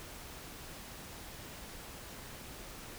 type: silence
effects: pink hiss -48 dBFS RMS until 2.98 s